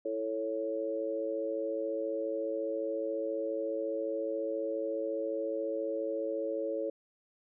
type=chord; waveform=sine; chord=A major; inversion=second; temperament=equal; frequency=329.6 / 440 / 554.4 Hz; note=E4 / A4 / C#5; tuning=0 / 0 / 0 cents; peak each=-38 / -36 / -34 dBFS; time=0.05-6.9 s; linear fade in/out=5 ms; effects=none